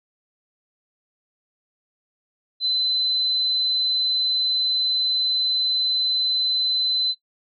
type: tone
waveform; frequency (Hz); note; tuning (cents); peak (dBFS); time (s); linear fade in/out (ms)
sine; 4040; B7; +39; -18; 2.6-7.15; 50
effects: noise-tail reverb RT60 0.1 s tail -20 dB re dry + MP3 64 kbps